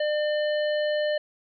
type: harmonic tone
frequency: 600 Hz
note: D5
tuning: 37 cents sharp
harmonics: 1 / 3 / 5 / 7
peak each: -23 / -33 / -37 / -40 dBFS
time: 0-1.18 s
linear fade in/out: 5 ms
effects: none